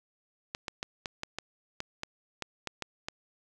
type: clicks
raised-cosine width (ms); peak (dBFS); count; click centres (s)
0.2; -17; 12; 0.549 / 0.682 / 0.829 / 1.058 / 1.234 / 1.386 / 1.804 / 2.034 / 2.423 / 2.673 / 2.823 / 3.085
effects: none